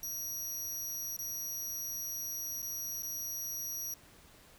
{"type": "tone with dropouts", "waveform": "25% pulse", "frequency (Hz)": 5770, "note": "F#8", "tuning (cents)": -44, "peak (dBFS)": -32, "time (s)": [0.03, 3.94], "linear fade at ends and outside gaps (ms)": 2, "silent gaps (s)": [[1.166, 1.189], [2.62, 2.627], [3.023, 3.031]], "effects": ["pink hiss -59 dBFS RMS until 4.58 s"]}